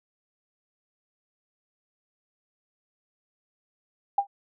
sine tone with exponential decay, 800 Hz, G5, 35 cents sharp, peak -15 dBFS, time 4.18-4.27 s, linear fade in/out 5 ms, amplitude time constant 19 ms, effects none

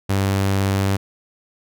sawtooth tone, 97.7 Hz, G2, 5 cents flat, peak -13 dBFS, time 0.09-0.97 s, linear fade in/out 10 ms, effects none

